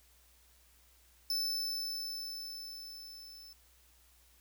45% pulse tone with level ramp, 5274 Hz, E8, in tune, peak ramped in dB -31 to -51 dBFS, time 1.3-3.53 s, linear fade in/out 2 ms, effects added 60 Hz sine -66 dBFS peak until 4.4 s + white hiss -66 dBFS RMS until 4.4 s

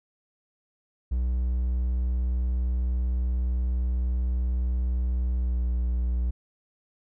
triangle tone with pitch glide, 61.74 to 60.61 Hz, B1 to B1, 0 to -32 cents, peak -21 dBFS, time 1.11-6.31 s, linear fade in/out 10 ms, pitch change -32 cents, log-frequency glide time 5.37-5.63 s, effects none

